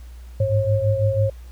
sine tone cluster, 100.3 / 106.4 / 541 Hz, G2 / G#2 / C#5, +40 / +42 / -42 cents, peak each -21 dBFS, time 0.4-1.3 s, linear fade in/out 5 ms, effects added 60 Hz sine -36 dBFS peak until 1.51 s + pink hiss -54 dBFS RMS until 1.51 s

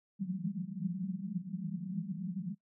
white band-pass noise, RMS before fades -38 dBFS, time 0.19-2.55 s, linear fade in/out 20 ms, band 170 to 200 Hz, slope 96 dB/octave, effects noise-tail reverb RT60 0.1 s tail -20 dB re dry

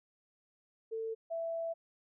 sine tone pair in turn, 447.6 / 662.9 Hz, A4 / E5, +30 / +10 cents, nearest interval perfect fifth, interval 680 cents, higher second, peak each -35 / -34 dBFS, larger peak second, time 0.91-1.15 / 1.3-1.74 s, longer second, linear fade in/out 20 ms, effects none

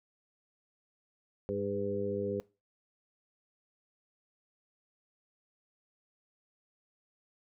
harmonic tone with a mistuned harmonic, 101.2 Hz, G#2, 44 cents flat, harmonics 1 / 2 / 3 / 4 / 5, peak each -42 / -39 / -43 / -35 / -36 dBFS, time 1.49-2.4 s, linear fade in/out 0 ms, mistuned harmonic 5, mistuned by -20 cents, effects noise-tail reverb RT60 0.3 s tail -23 dB re dry

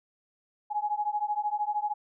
sine beating tone pair, 830.6 / 843.6 Hz, G#5 / G#5, 0 / +27 cents, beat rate 13 Hz, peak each -30 dBFS, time 0.7-1.94 s, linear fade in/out 20 ms, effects none

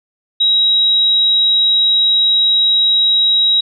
sine tone, 3835 Hz, A#7, 48 cents sharp, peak -9 dBFS, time 0.4-3.61 s, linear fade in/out 10 ms, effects none

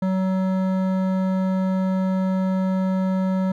sine tone with hard clipping, 188.2 Hz, F#3, 30 cents sharp, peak -21 dBFS, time 0.02-3.52 s, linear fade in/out 5 ms, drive 13 dB, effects none

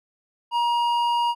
sine tone with hard clipping, 949 Hz, A#5, 31 cents sharp, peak -21 dBFS, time 0.51-1.35 s, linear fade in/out 50 ms, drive 8 dB, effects none

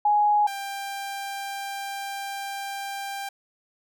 sine / sawtooth tone pair in turn, 833 / 792.4 Hz, G#5 / G5, +5 / +18 cents, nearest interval minor second, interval 87 cents, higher first, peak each -17 / -27 dBFS, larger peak first, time 0.05-0.47 / 0.47-3.29 s, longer second, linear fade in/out 5 ms, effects none

